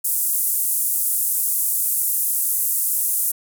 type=band-pass noise; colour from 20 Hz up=white; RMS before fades=-21 dBFS; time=0.04-3.32 s; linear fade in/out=10 ms; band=9100 to 15000 Hz; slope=24 dB/octave; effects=none